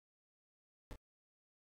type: noise with echo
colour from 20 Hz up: brown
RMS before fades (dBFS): -45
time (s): 0.91-0.93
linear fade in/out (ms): 0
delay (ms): 27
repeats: 1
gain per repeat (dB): -7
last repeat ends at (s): 0.957
effects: AAC 64 kbps